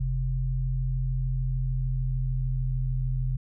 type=tone pair together; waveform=sine; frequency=43.29 / 130 Hz; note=F1 / C3; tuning=-14 / -11 cents; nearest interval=octave + perfect fifth; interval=1903 cents; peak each=-27 dBFS; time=0-3.37 s; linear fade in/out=10 ms; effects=none